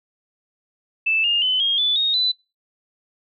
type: tone with pitch steps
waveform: sine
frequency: 2637 / 2826 / 3029 / 3247 / 3480 / 3729 / 3997 Hz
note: E7 / F7 / F#7 / G#7 / A7 / A#7 / B7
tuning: 0 / +20 / +40 / -40 / -20 / 0 / +20 cents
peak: -16 dBFS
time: 1.06-2.32 s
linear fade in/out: 10 ms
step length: 180 ms
effects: noise-tail reverb RT60 0.3 s tail -25 dB re dry + MP3 48 kbps